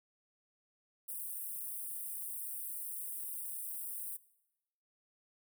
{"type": "high-pass noise", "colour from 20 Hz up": "white", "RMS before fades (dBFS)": -42, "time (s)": [1.08, 4.17], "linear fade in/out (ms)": 10, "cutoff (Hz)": 8500, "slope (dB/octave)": 96, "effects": ["noise-tail reverb RT60 0.9 s tail -20 dB re dry"]}